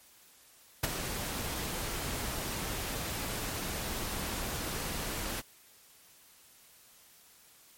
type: noise with ADSR envelope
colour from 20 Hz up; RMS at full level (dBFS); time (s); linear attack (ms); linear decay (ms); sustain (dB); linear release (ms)
pink; -26; 0.83-5.42; 9; 20; -10; 26
effects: white hiss -59 dBFS RMS until 7.77 s + MP3 64 kbps